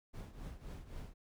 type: noise with tremolo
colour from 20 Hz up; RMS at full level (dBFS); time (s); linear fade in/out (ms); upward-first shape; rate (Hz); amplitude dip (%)
brown; -44; 0.13-1.14; 20; triangle; 3.8; 80
effects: none